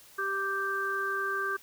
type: harmonic tone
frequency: 392 Hz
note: G4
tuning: in tune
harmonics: 1 / 3 / 4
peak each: -36 / -33 / -31 dBFS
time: 0.18-1.57 s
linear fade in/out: 10 ms
effects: white hiss -55 dBFS RMS until 1.62 s